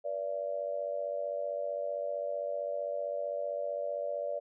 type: tone with amplitude modulation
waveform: sine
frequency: 578 Hz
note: D5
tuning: 28 cents flat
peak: -28 dBFS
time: 0.04-4.4 s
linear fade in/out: 20 ms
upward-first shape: sine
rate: 95.5 Hz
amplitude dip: 90%
effects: none